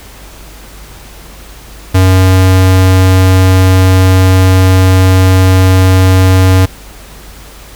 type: tone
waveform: square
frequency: 93.5 Hz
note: F#2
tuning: 19 cents sharp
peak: -4 dBFS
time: 1.94-6.66 s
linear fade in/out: 10 ms
effects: added 50 Hz sine -32 dBFS peak until 7.75 s + pink hiss -34 dBFS RMS until 7.75 s